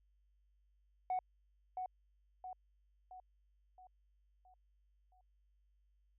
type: tone with echo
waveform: sine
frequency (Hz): 740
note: F#5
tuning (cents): 0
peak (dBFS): -32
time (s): 1.1-1.19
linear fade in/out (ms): 2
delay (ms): 670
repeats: 6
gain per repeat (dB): -6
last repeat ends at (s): 5.21
effects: tanh soft clip ceiling -31 dBFS + added 50 Hz sine -70 dBFS peak until 6.18 s